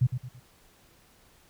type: tone with echo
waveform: sine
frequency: 125.3 Hz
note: B2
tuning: 25 cents sharp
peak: -18 dBFS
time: 0.01-0.07 s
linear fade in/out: 10 ms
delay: 110 ms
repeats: 3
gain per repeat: -9 dB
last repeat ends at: 0.4 s
effects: pink hiss -60 dBFS RMS until 1.49 s